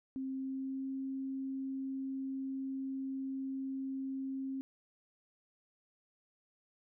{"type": "tone with pitch glide", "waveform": "sine", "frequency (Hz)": [265.1, 267.6], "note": ["C4", "C4"], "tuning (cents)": [23, 39], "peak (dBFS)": -36, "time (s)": [0.16, 4.61], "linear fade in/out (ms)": 0, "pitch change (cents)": 16, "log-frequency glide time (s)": [0.28, 0.88], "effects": []}